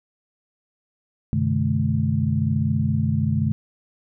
sine tone cluster, 96 / 130 / 151 / 215.1 Hz, G2 / C3 / D3 / A3, -36 / -11 / +48 / -39 cents, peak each -24 dBFS, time 1.33-3.52 s, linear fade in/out 0 ms, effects none

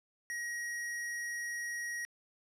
square tone, 1895 Hz, A#6, 28 cents sharp, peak -37 dBFS, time 0.3-2.05 s, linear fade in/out 0 ms, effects low-pass 12000 Hz 12 dB/octave

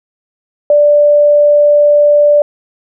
sine tone, 587.3 Hz, D5, in tune, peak -4 dBFS, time 0.7-2.42 s, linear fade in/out 2 ms, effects none

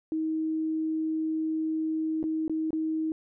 sine tone with dropouts, 316.6 Hz, D#4, 30 cents sharp, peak -26 dBFS, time 0.12-3.12 s, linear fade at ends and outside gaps 1 ms, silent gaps 2.229-2.239 / 2.48-2.496 / 2.706-2.73 s, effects none

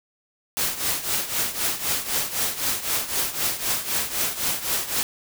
white noise with tremolo, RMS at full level -22 dBFS, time 0.57-5.03 s, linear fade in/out 0 ms, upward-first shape triangle, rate 3.9 Hz, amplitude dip 80%, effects none

